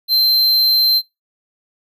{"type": "tone", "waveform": "square", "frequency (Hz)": 4118, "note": "C8", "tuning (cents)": -28, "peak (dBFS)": -12, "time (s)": [0.08, 1.02], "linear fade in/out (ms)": 50, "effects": ["noise-tail reverb RT60 0.2 s tail -21 dB re dry"]}